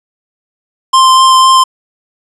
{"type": "tone with vibrato", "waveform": "square", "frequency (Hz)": 1046.5, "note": "C6", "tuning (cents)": 0, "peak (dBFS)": -4, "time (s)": [0.93, 1.64], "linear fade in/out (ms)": 10, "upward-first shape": "sine", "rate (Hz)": 4, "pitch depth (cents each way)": 9, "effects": ["resampled to 24000 Hz", "7-bit"]}